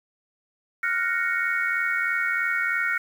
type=chord; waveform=sine; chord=Gb major seventh; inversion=third; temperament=equal; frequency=1396.9 / 1480 / 1864.7 / 2217 Hz; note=F6 / Gb6 / Bb6 / Db7; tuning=0 / 0 / 0 / 0 cents; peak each=-27 / -29 / -27 / -28 dBFS; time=0.83-2.98 s; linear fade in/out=5 ms; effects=8-bit